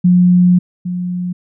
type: tone pair in turn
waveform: sine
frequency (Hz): 179 / 179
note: F3 / F3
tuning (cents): +43 / +43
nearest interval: unison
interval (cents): 0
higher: neither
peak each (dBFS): -6 / -17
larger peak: first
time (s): 0.04-0.59 / 0.85-1.33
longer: first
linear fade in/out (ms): 10
effects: none